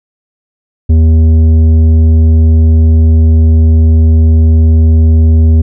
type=tone with tanh clipping; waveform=sine; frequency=80.1 Hz; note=E2; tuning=49 cents flat; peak=-4 dBFS; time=0.89-5.62 s; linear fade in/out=10 ms; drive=9 dB; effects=none